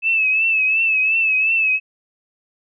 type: tone with vibrato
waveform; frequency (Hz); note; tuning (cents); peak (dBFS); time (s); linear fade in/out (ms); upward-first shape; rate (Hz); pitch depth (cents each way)
sine; 2608; E7; -19; -14; 0.02-1.8; 50; triangle; 2.8; 66
effects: none